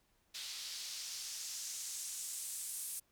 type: noise with band-pass filter sweep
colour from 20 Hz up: white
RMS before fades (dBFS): -44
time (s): 0.34-3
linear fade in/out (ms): 10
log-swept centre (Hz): 4000 to 9900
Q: 1.7
effects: pink hiss -75 dBFS RMS until 3.11 s